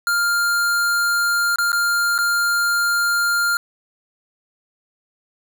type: tone with dropouts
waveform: square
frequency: 1400 Hz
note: F6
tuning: 4 cents sharp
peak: -17 dBFS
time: 0.07-3.57 s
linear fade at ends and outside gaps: 1 ms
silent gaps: 1.559-1.585 / 1.719-1.729 / 2.18-2.187 s
effects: 9-bit